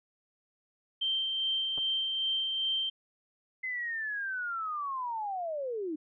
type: tone with tremolo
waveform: sine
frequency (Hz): 3136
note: G7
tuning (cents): 0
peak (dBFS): -27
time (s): 1.01-2.9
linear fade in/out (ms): 10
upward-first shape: sine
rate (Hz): 2.5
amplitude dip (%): 30
type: clicks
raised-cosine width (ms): 1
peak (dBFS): -32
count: 2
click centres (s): 1.777 / 1.784
type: linear sweep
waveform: sine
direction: down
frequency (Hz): 2061 to 293.7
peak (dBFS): -32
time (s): 3.63-5.96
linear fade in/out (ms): 10
effects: none